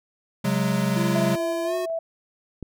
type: chord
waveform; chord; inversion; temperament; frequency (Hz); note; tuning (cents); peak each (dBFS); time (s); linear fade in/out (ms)
square; C# suspended fourth; none; equal with one note detuned; 135.11 / 185 / 207.7; C#3 / F#3 / G#3; -44 / 0 / 0; -27 / -25 / -26; 0.44-1.36; 10
type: tone with pitch glide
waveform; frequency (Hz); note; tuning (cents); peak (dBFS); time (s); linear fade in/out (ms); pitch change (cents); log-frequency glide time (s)
square; 339.8 to 364.2; F4 to F#4; -47 to -27; -28; 0.96-1.86; 10; +120; 1.64-1.75
type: tone with tremolo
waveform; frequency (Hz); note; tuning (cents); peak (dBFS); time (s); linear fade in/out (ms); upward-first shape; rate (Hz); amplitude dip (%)
sine; 658; E5; -3; -24; 1.15-1.99; 5; square; 4; 25
type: click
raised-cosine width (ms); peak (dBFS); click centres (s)
3; -21; 2.627
effects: none